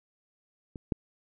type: clicks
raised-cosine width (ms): 3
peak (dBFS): -27 / -14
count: 2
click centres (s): 0.758 / 0.922
effects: none

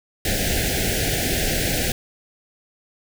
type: band-stop noise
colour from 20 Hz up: pink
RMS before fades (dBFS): -22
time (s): 0.25-1.92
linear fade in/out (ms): 2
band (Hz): 790 to 1500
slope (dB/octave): 96
effects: none

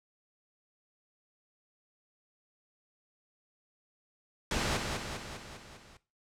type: noise with echo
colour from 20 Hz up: pink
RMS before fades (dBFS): -31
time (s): 4.51-4.77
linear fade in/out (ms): 2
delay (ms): 200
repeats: 6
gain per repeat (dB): -4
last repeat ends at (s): 5.97
effects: noise-tail reverb RT60 0.3 s tail -17 dB re dry + low-pass 7000 Hz 12 dB/octave

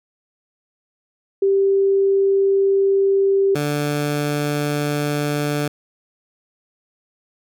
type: tone pair in turn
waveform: sine / 15% pulse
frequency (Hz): 392 / 146.83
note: G4 / D3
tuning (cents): 0 / 0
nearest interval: octave + perfect fourth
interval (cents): 1700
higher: first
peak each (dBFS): -13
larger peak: neither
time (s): 1.42-3.55 / 3.55-5.68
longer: neither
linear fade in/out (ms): 5
effects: none

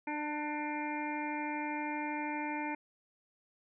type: harmonic tone with a mistuned harmonic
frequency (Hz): 297.9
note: D4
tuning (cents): +25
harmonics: 1 / 2 / 3 / 5 / 6 / 7 / 8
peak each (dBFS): -38 / -47 / -38 / -48 / -48 / -45 / -44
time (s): 0.07-2.75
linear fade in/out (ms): 5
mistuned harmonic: 7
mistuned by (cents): +25
effects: none

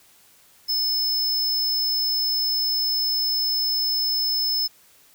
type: tone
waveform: square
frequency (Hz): 5230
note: E8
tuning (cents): -15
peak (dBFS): -21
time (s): 0.68-4.68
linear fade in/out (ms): 20
effects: white hiss -55 dBFS RMS until 5.14 s

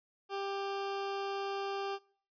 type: tone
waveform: 20% pulse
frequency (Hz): 394.9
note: G4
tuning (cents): +13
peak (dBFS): -30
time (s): 0.29-1.99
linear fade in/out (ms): 50
effects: noise-tail reverb RT60 0.5 s tail -23 dB re dry + resampled to 11025 Hz

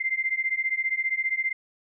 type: beating tone pair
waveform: sine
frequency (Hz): 2081 / 2096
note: C7 / C7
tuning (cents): -10 / +2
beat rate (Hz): 15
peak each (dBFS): -27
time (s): 0-1.53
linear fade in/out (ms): 10
effects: none

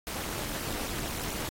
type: noise with amplitude modulation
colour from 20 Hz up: pink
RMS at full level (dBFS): -31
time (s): 0.07-1.49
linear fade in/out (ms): 0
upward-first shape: sine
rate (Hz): 255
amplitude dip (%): 100
effects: AAC 48 kbps

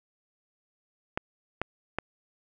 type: clicks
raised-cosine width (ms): 0.5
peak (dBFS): -13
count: 3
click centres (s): 1.175 / 1.616 / 1.986
effects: none

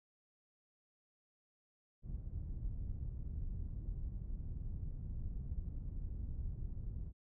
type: low-pass noise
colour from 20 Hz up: pink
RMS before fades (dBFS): -42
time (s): 2.02-7.13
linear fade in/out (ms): 50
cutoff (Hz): 100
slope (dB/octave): 12
effects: none

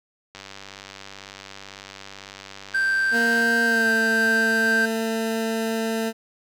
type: click train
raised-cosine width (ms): 0.2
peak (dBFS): -21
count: 302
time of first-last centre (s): 0.35-3.421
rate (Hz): 98
type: tone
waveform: triangle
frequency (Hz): 1568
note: G6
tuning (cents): 0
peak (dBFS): -17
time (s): 2.74-4.86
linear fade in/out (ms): 10
type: tone with pitch glide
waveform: 20% pulse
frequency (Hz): 233.1 to 224.3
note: A#3 to A3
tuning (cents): 0 to +34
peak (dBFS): -18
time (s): 3.11-6.13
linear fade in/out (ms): 50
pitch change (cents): -66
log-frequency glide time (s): 3.64-3.9
effects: none

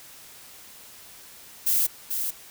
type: noise with echo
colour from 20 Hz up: violet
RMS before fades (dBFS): -22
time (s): 1.66-1.87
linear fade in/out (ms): 10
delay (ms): 440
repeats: 1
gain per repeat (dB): -6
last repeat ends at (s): 2.31
effects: white hiss -47 dBFS RMS until 2.5 s

